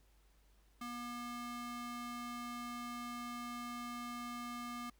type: ring-modulated tone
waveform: square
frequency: 480 Hz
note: B4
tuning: 49 cents flat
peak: -40 dBFS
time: 0.81-4.9 s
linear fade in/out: 5 ms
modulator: 722 Hz
effects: added 50 Hz sine -66 dBFS peak until 4.99 s + pink hiss -74 dBFS RMS until 4.99 s